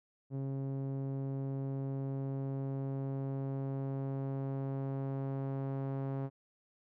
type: tone with low-pass filter sweep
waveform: sawtooth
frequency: 135.8 Hz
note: C#3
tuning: 35 cents flat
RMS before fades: -37 dBFS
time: 0.3-6.3 s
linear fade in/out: 50 ms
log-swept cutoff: 420 to 850 Hz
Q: 0.73
effects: none